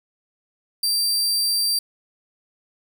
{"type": "tone", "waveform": "sawtooth", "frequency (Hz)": 4699, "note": "D8", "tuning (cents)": 0, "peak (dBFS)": -16, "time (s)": [0.83, 1.79], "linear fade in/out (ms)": 5, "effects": []}